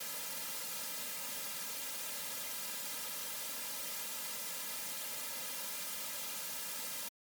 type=noise with comb filter; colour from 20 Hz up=white; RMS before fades=-41 dBFS; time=0-7.09 s; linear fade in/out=10 ms; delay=2.7 ms; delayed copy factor=-0.95; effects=high-pass 200 Hz 12 dB/octave + MP3 96 kbps